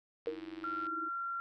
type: click train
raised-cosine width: 0.3 ms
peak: -36 dBFS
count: 58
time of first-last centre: 0.26-0.867 s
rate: 93.9 Hz
type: tone with exponential decay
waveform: sine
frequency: 466.2 Hz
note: A#4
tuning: in tune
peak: -29 dBFS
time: 0.27-0.44 s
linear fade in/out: 2 ms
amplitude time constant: 35 ms
type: tone with tremolo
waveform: sine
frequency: 323.8 Hz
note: E4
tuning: 31 cents flat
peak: -38 dBFS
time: 0.27-1.09 s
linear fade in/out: 20 ms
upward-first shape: triangle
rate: 20 Hz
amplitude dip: 95%
type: tone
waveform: sine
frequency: 1373 Hz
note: F6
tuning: 30 cents flat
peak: -35 dBFS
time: 0.64-1.4 s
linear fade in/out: 0 ms
effects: none